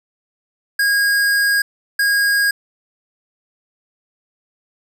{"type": "tone bursts at uneven times", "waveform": "square", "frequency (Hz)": 1634, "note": "G#6", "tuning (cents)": -29, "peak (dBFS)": -14, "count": 2, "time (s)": [[0.79, 1.62], [1.99, 2.51]], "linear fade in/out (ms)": 5, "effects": []}